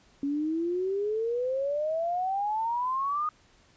sine exponential sweep, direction up, 277.2 to 1244.5 Hz, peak -26 dBFS, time 0.23-3.29 s, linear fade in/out 2 ms, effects pink hiss -61 dBFS RMS until 3.76 s + resampled to 16000 Hz

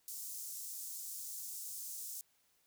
pink high-pass noise, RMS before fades -45 dBFS, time 0.08-2.21 s, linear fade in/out 0 ms, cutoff 6400 Hz, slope 24 dB/octave, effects white hiss -74 dBFS RMS until 2.66 s

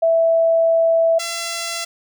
sine / 5% pulse tone pair in turn, 659.3 / 676.7 Hz, E5 / E5, 0 / +45 cents, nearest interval unison, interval 45 cents, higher second, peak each -12 dBFS, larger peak neither, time 0.02-1.19 / 1.19-1.85 s, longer first, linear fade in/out 10 ms, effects none

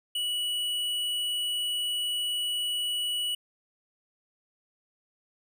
sine tone with tanh clipping, 2939 Hz, F#7, 12 cents flat, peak -29 dBFS, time 0.15-3.35 s, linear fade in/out 5 ms, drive 13 dB, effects none

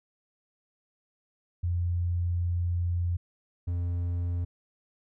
sine / triangle tone pair in turn, 87.31 / 87.31 Hz, F2 / F2, 0 / 0 cents, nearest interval unison, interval 0 cents, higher neither, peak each -25 / -25 dBFS, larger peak neither, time 1.63-3.17 / 3.67-4.45 s, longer first, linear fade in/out 10 ms, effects none

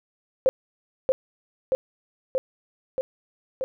sine tone with echo, 523.3 Hz, C5, in tune, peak -14 dBFS, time 0.46-0.49 s, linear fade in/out 0 ms, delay 630 ms, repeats 5, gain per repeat -2 dB, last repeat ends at 3.64 s, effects none

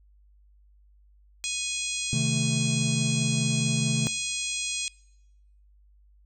harmonic tone, 830.6 Hz, G#5, in tune, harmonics 3 / 4 / 5 / 6 / 7 / 8 / 9 / 10, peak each -34 / -35 / -37 / -40 / -39 / -36 / -38 / -36 dBFS, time 1.44-4.88 s, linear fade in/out 0 ms
triangle chord, A diminished, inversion first, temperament equal, 130.81 / 155.56 / 220 Hz, C3 / Eb3 / A3, 0 / 0 / 0 cents, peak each -25 / -27 / -28 dBFS, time 2.13-4.07 s, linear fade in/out 0 ms
effects noise-tail reverb RT60 0.9 s tail -24 dB re dry + added 50 Hz sine -55 dBFS peak until 6.25 s

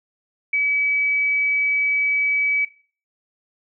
sine tone, 2285 Hz, D7, 48 cents flat, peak -17 dBFS, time 0.53-2.65 s, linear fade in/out 5 ms, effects noise-tail reverb RT60 0.4 s tail -17 dB re dry

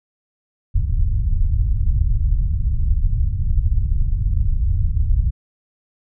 pink low-pass noise, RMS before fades -17 dBFS, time 0.74-5.31 s, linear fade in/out 20 ms, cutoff 100 Hz, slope 24 dB/octave, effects none

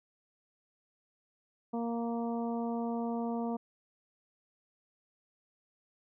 harmonic tone, 233.1 Hz, A#3, in tune, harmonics 1 / 2 / 3 / 4 / 5, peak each -33 / -39 / -40 / -44 / -50 dBFS, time 1.73-3.57 s, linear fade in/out 10 ms, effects none

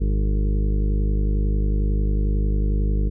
harmonic tone, 51.1 Hz, G#1, 27 cents flat, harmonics 1 / 2 / 3 / 4 / 6 / 7 / 8 / 9, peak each -18 / -29 / -30 / -31 / -35 / -40 / -38 / -39 dBFS, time 0-3.1 s, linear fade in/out 20 ms, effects none

